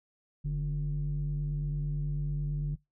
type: tone pair together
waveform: sine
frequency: 45.94 / 146.83 Hz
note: F#1 / D3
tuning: -12 / 0 cents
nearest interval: octave + minor sixth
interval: 2012 cents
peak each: -32 / -29 dBFS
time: 0.44-2.76 s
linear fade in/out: 20 ms
effects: noise-tail reverb RT60 0.2 s tail -23 dB re dry + tanh soft clip ceiling -25 dBFS